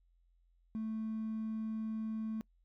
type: tone with hard clipping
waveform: triangle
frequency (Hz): 220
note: A3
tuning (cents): 0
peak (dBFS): -36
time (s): 0.75-2.41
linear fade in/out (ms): 0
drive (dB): 4
effects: noise-tail reverb RT60 0.1 s tail -23 dB re dry + added 43 Hz sine -67 dBFS peak until 2.64 s